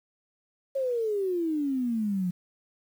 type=exponential sweep; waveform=sine; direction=down; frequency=552 to 174.61 Hz; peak=-25 dBFS; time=0.75-2.31 s; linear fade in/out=10 ms; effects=9-bit